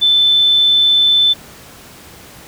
sine tone, 3524 Hz, A7, 2 cents sharp, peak -8 dBFS, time 0.01-1.34 s, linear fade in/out 20 ms, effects pink hiss -38 dBFS RMS until 2.47 s + high-pass 60 Hz 12 dB/octave

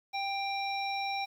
harmonic tone with a mistuned harmonic, 790 Hz, G5, 13 cents sharp, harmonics 1 / 3 / 5 / 7, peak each -33 / -37 / -41 / -43 dBFS, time 0.13-1.26 s, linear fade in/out 20 ms, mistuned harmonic 5, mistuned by -20 cents, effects 10-bit

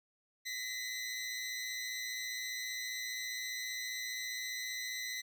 20% pulse tone pair together, 1909 / 2024 Hz, A#6 / B6, +41 / +42 cents, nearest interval minor second, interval 101 cents, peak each -39 / -34 dBFS, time 0.45-5.22 s, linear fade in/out 20 ms, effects none

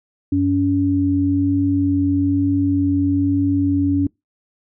sine tone pair together, 93.7 / 282.2 Hz, F#2 / C#4, +22 / +31 cents, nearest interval octave + perfect fifth, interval 1909 cents, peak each -21 / -15 dBFS, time 0.32-4.07 s, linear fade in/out 5 ms, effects noise-tail reverb RT60 0.2 s tail -25 dB re dry

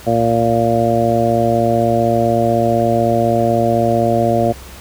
harmonic tone, 115.9 Hz, A#2, 10 cents flat, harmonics 1 / 2 / 3 / 4 / 5 / 6, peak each -20 / -19 / -20 / -22 / -17 / -17 dBFS, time 0.06-4.53 s, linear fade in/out 20 ms, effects added 66 Hz sine -37 dBFS peak until 4.8 s + pink hiss -37 dBFS RMS until 4.8 s

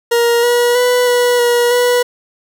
40% pulse tone with pitch steps, 471.1 / 481.8 / 494.1 / 488.2 / 480.3 / 489.2 Hz, A#4 / B4 / B4 / B4 / B4 / B4, +18 / -43 / +1 / -20 / -48 / -16 cents, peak -9 dBFS, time 0.11-2.03 s, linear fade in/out 10 ms, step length 320 ms, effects none

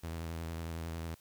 sawtooth tone with vibrato, 82.41 Hz, E2, in tune, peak -34 dBFS, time 0.03-1.15 s, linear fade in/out 10 ms, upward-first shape sine, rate 11 Hz, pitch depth 38 cents each way, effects white hiss -64 dBFS RMS until 1.2 s

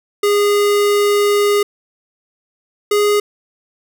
square tone pair in turn, 410 / 413.8 Hz, G#4 / G#4, -22 / -6 cents, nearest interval unison, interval 16 cents, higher second, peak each -12 dBFS, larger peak neither, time 0.23-1.63 / 2.91-3.2 s, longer first, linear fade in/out 5 ms, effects none

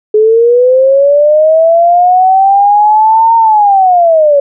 sine linear two-way sweep, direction up then down, 422.6 to 920 to 556 Hz, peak -3 dBFS, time 0.14-4.4 s, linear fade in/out 5 ms, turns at 3.36 s, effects none

